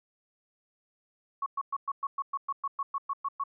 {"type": "tone bursts", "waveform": "sine", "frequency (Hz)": 1108.7, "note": "C#6", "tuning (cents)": 0, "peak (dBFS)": -28, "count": 14, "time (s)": [1.42, 3.438], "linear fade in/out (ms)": 5, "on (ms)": 42, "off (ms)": 110, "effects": []}